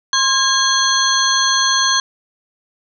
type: tone cluster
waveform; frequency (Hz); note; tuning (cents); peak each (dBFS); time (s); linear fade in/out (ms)
sine; 1061 / 1625 / 3334 / 4251 / 6190; C6 / G#6 / G#7 / C8 / G8; +24 / -38 / +6 / +27 / -23; -19; 0.13-2; 2
effects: none